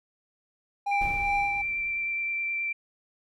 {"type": "tone with tremolo", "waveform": "triangle", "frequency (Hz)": 808, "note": "G#5", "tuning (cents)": -48, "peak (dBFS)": -22, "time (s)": [0.86, 1.62], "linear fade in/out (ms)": 10, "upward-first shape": "sine", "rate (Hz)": 2.5, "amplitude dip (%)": 60}
{"type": "tone with vibrato", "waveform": "sine", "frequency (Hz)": 2349, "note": "D7", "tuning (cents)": 0, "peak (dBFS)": -27, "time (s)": [0.91, 2.73], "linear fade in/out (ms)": 10, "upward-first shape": "triangle", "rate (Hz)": 9.5, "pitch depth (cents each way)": 11}
{"type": "noise with exponential decay", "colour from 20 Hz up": "brown", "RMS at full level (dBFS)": -33, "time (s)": [1.01, 2.58], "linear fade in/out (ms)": 2, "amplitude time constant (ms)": 340}
{"effects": []}